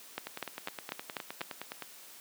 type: two click trains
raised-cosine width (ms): 0.3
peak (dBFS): -22 / -18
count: 16 / 6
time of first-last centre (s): 0.27-1.823 / 0.18-1.415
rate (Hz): 9.66 / 4.05
effects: white hiss -52 dBFS RMS until 2.2 s + high-pass 200 Hz 12 dB/octave